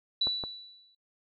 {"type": "tone with exponential decay", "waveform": "sine", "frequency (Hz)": 3951, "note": "B7", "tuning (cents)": 0, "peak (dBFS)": -23, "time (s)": [0.21, 0.95], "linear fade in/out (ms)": 5, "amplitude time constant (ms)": 160}
{"type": "clicks", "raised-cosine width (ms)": 1, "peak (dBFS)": -23, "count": 2, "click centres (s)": [0.271, 0.438]}
{"effects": ["noise-tail reverb RT60 0.3 s tail -26 dB re dry"]}